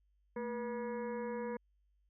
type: harmonic tone with a mistuned harmonic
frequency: 241.2 Hz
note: B3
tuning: 41 cents flat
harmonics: 1 / 2 / 4 / 5 / 6 / 7 / 8 / 9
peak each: -42 / -39 / -46 / -58 / -60 / -53 / -62 / -57 dBFS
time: 0.36-1.57 s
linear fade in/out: 5 ms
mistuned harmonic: 1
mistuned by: -140 cents
effects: added 50 Hz sine -70 dBFS peak until 2.09 s